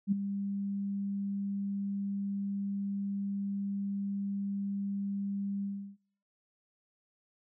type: tone with ADSR envelope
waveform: sine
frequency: 199.1 Hz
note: G3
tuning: 27 cents sharp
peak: -22 dBFS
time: 0.07-5.97 s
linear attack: 50 ms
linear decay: 9 ms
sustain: -10 dB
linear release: 340 ms
effects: noise-tail reverb RT60 0.6 s tail -23 dB re dry